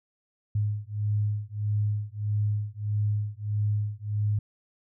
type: beating tone pair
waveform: sine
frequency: 103.83 / 105.43 Hz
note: G#2 / G#2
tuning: 0 / +27 cents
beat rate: 1.6 Hz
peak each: -28 dBFS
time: 0.55-4.39 s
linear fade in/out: 5 ms
effects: none